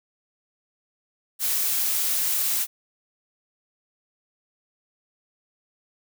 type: noise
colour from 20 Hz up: blue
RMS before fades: -24 dBFS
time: 1.39-2.67 s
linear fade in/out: 50 ms
effects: none